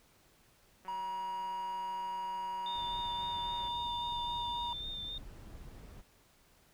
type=click train; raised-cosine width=0.5 ms; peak=-40 dBFS; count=530; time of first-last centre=0.85-3.679 s; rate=187 Hz
type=tone; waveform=triangle; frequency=955 Hz; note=A#5; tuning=42 cents sharp; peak=-34 dBFS; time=0.88-4.73 s; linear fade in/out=2 ms
type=tone with vibrato; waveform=sine; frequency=3606 Hz; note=A7; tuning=42 cents sharp; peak=-39 dBFS; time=2.66-5.18 s; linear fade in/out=2 ms; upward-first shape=sine; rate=3.7 Hz; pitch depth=22 cents each way
type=noise; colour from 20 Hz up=brown; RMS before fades=-49 dBFS; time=2.74-6.02 s; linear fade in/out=20 ms
effects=pink hiss -66 dBFS RMS until 6.73 s